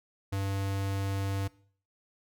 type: tone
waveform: square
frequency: 98 Hz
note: G2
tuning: in tune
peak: -30 dBFS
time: 0.32-1.48 s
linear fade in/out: 10 ms
effects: noise-tail reverb RT60 0.5 s tail -20 dB re dry